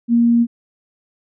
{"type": "tone", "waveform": "sine", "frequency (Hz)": 235.1, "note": "A#3", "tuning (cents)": 15, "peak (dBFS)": -10, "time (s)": [0.08, 0.47], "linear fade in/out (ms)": 50, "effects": []}